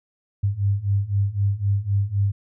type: beating tone pair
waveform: sine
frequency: 98 / 101.9 Hz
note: G2 / G#2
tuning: 0 / -32 cents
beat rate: 3.9 Hz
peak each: -23 / -21 dBFS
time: 0.43-2.32 s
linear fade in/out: 10 ms
effects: none